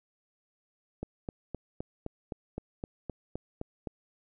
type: click train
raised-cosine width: 2 ms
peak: -22 dBFS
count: 12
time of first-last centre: 1.03-3.872 s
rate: 3.87 Hz
effects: none